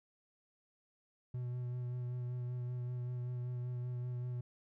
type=tone with vibrato; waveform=triangle; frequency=123.47 Hz; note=B2; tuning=in tune; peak=-35 dBFS; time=1.34-4.41 s; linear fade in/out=5 ms; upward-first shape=sine; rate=5.2 Hz; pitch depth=18 cents each way; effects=none